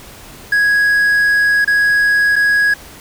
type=tone with dropouts; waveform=triangle; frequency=1661.2 Hz; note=G#6; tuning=in tune; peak=-8 dBFS; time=0.52-2.74 s; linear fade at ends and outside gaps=5 ms; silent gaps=1.647-1.675 / 2.358-2.362 s; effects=pink hiss -37 dBFS RMS until 3 s